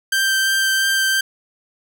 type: tone with vibrato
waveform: sawtooth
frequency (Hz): 1568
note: G6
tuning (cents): 0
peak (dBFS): -12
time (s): 0.12-1.21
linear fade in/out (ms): 5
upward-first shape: sine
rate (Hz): 2.9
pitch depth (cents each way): 9
effects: none